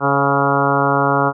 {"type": "harmonic tone with a mistuned harmonic", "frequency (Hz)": 140, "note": "C#3", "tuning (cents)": 18, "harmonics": [1, 2, 3, 4, 5, 6, 7, 8, 9, 10], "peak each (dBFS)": [-22, -22, -22, -22, -22, -22, -22, -22, -22, -22], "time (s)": [0, 1.33], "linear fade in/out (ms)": 50, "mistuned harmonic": 4, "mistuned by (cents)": -23, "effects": []}